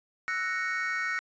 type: chord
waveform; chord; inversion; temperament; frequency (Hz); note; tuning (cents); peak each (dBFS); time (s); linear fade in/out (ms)
triangle; F# dominant seventh; third; equal; 1318.5 / 1480 / 1864.7 / 2217; E6 / F#6 / A#6 / C#7; 0 / 0 / 0 / 0; -34 / -31 / -30 / -32; 0.28-1.19; 0
effects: tanh soft clip ceiling -21 dBFS + resampled to 16000 Hz